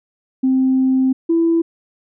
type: tone pair in turn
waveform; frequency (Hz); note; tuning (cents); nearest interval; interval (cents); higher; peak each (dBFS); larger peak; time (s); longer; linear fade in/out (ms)
sine; 261.6 / 332.4; C4 / E4; 0 / +15; major third; 415; second; -11; neither; 0.43-1.13 / 1.29-1.62; first; 10
effects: tanh soft clip ceiling -7 dBFS